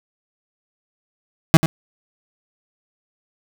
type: tone with echo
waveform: 35% pulse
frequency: 161.8 Hz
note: E3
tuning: 32 cents flat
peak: -3 dBFS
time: 1.54-1.57 s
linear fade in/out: 0 ms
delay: 90 ms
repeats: 1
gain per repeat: -11 dB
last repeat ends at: 1.66 s
effects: none